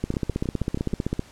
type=two click trains; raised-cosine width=3 ms; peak=-11 / -16 dBFS; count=19 / 6; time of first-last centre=0.04-1.194 / 0.14-0.932 s; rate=15.6 / 6.31 Hz; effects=pink hiss -50 dBFS RMS until 1.31 s + low-pass 9000 Hz 12 dB/octave